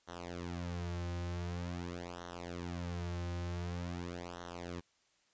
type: tone with flanger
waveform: sawtooth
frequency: 87.31 Hz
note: F2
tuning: in tune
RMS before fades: -41 dBFS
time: 0.07-4.81 s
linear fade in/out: 20 ms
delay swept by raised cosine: 0.41 to 4.41 ms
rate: 0.46 Hz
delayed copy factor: -0.95
effects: white hiss -73 dBFS RMS until 5.33 s + resampled to 16000 Hz